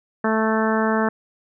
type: harmonic tone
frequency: 220 Hz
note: A3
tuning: in tune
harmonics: 1 / 2 / 3 / 4 / 5 / 6 / 7 / 8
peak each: -21 / -24 / -26 / -27 / -28 / -29 / -29 / -30 dBFS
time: 0.24-1.09 s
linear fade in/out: 5 ms
effects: none